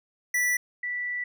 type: tone pair in turn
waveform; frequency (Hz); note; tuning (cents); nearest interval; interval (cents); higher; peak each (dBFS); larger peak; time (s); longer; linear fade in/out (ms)
square / sine; 1965 / 1965; B6 / B6; -9 / -9; unison; 0; neither; -23 / -28; first; 0.34-0.57 / 0.83-1.24; second; 5
effects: none